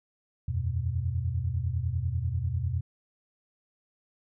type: chord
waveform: sine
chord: E suspended second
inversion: none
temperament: equal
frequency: 82.41 / 92.5 / 123.47 Hz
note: E2 / F#2 / B2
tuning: 0 / 0 / 0 cents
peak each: -31 dBFS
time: 0.48-2.81 s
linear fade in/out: 5 ms
effects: none